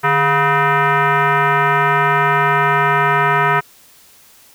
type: tone with frequency modulation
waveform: sine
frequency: 149.9 Hz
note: D3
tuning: 36 cents sharp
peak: -11 dBFS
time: 0.03-3.61 s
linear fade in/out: 20 ms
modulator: 560 Hz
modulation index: 3.1
effects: white hiss -47 dBFS RMS until 4.54 s